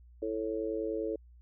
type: chord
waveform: sine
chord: A major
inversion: second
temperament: just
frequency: 330 / 440 / 550 Hz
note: E4 / A4 / C#5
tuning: +2 / 0 / -14 cents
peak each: -36 / -34 / -38 dBFS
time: 0.22-1.16 s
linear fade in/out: 5 ms
effects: added 60 Hz sine -53 dBFS peak until 1.41 s